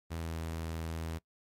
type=tone with pitch glide; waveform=sawtooth; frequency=82.41 to 81.51 Hz; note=E2 to E2; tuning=0 to -19 cents; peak=-32 dBFS; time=0.1-1.19 s; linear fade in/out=20 ms; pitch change=-19 cents; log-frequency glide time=0.21-0.33 s; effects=noise-tail reverb RT60 0.1 s tail -21 dB re dry + MP3 64 kbps